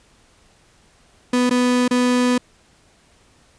35% pulse tone with dropouts, 247.9 Hz, B3, 7 cents sharp, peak -13 dBFS, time 1.33-2.38 s, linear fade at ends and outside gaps 5 ms, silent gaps 1.496-1.508 / 1.88-1.909 s, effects pink hiss -55 dBFS RMS until 3.58 s + resampled to 22050 Hz

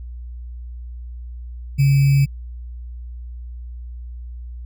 sine tone with sample-and-hold, 138.59 Hz, C#3, in tune, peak -11 dBFS, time 1.78-2.26 s, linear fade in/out 20 ms, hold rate 2450 Hz, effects added 60 Hz sine -30 dBFS peak until 4.65 s

